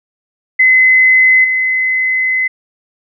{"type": "tone with level steps", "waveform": "sine", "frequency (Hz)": 2038, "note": "C7", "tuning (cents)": -46, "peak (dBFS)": [-5, -11], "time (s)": [0.59, 2.48], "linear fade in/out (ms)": 10, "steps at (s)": 1.44, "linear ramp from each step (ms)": 5, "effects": []}